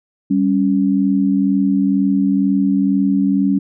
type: tone pair together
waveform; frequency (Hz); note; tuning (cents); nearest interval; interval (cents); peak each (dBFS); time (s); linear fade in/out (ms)
sine; 196 / 278.1; G3 / C#4; 0 / +6; tritone; 606; -15; 0.3-3.59; 10
effects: none